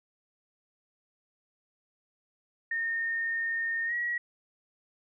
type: tone with pitch glide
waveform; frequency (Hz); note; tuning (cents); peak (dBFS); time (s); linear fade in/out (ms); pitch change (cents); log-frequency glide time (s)
sine; 1832 to 1914.2; A#6 to A#6; -31 to +45; -28; 2.71-4.18; 5; +76; 3.86-3.94
effects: none